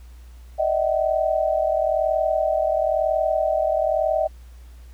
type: tone cluster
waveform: sine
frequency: 600 / 641 / 760 Hz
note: D5 / E5 / F#5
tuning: +37 / -49 / +46 cents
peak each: -23 / -21 / -25 dBFS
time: 0.58-4.28 s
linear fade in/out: 20 ms
effects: added 60 Hz sine -40 dBFS peak until 4.93 s + pink hiss -57 dBFS RMS until 4.93 s